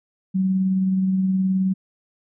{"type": "tone with tremolo", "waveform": "sine", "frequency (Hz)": 189, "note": "F#3", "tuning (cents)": 37, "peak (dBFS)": -16, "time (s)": [0.34, 1.74], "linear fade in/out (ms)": 20, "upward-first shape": "sine", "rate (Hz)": 19, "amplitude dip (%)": 25, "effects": []}